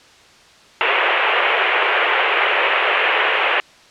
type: band-pass noise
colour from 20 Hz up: white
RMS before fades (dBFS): -17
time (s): 0.81-3.6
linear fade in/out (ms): 0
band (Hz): 390 to 2900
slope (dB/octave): 48
effects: white hiss -47 dBFS RMS until 3.9 s + low-pass 5000 Hz 12 dB/octave